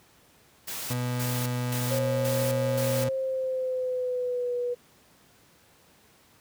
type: noise with tremolo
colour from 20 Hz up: white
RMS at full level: -35 dBFS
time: 0.67-3.06 s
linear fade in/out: 10 ms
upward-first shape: square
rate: 1.9 Hz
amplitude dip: 80%
type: tone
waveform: 35% pulse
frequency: 123.47 Hz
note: B2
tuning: in tune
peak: -25 dBFS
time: 0.9-3.09 s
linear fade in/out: 5 ms
type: tone with pitch glide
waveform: sine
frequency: 538 to 487.7 Hz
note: C5 to B4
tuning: +48 to -22 cents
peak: -26 dBFS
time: 1.9-4.75 s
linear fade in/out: 20 ms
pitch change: -170 cents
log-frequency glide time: 2.91-4.55 s
effects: pink hiss -59 dBFS RMS until 6.4 s + high-pass 80 Hz 12 dB/octave